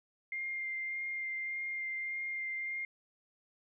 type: tone with vibrato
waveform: sine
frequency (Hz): 2108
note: C7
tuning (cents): +12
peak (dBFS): -35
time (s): 0.32-2.85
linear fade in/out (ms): 2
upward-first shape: sine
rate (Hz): 1.7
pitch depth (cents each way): 11
effects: none